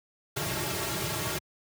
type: noise with comb filter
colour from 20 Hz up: pink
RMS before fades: -31 dBFS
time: 0.36-1.39 s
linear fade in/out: 10 ms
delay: 4 ms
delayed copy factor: -0.9
effects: high-pass 100 Hz 12 dB/octave